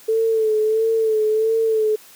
sine tone with vibrato, 440 Hz, A4, in tune, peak -15 dBFS, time 0.08-1.96 s, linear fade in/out 10 ms, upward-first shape sine, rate 1.5 Hz, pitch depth 41 cents each way, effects white hiss -46 dBFS RMS until 2.15 s + high-pass 150 Hz 12 dB/octave

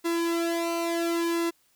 sawtooth tone with flanger, 337 Hz, E4, 38 cents sharp, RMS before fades -27 dBFS, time 0.04-1.51 s, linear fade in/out 20 ms, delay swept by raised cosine 1.3 to 2.4 ms, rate 0.71 Hz, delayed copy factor -0.8, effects white hiss -66 dBFS RMS until 1.75 s

